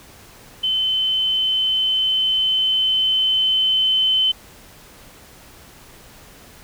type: tone with level ramp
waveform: sine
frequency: 3060 Hz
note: G7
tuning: 42 cents flat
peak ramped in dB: -17 to -14 dBFS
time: 0.63-4.32 s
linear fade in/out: 10 ms
effects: pink hiss -45 dBFS RMS until 6.63 s